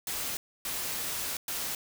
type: noise bursts at uneven times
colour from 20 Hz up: white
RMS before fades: -34 dBFS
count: 3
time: 0.07-0.37 / 0.65-1.37 / 1.48-1.75 s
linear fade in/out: 2 ms
effects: none